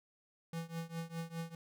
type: tone with tremolo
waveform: square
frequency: 165.8 Hz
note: E3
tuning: 10 cents sharp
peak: -37 dBFS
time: 0.53-1.55 s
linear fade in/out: 2 ms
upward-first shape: triangle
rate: 4.9 Hz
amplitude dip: 95%
effects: none